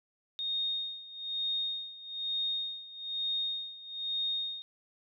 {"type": "tone with tremolo", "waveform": "sine", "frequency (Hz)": 3700, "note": "A#7", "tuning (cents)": -14, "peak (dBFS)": -29, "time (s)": [0.39, 4.62], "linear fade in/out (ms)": 0, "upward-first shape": "sine", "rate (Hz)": 1.1, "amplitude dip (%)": 85, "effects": []}